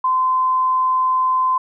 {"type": "tone", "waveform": "sine", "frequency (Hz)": 1030, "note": "C6", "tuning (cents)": -28, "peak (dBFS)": -14, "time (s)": [0.04, 1.58], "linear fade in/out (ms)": 5, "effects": []}